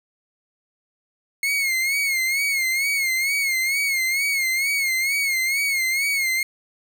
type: tone with vibrato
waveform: 40% pulse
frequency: 2162 Hz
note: C#7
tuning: 44 cents flat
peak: -19 dBFS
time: 1.43-6.43 s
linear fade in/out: 2 ms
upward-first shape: sine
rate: 2.2 Hz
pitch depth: 80 cents each way
effects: none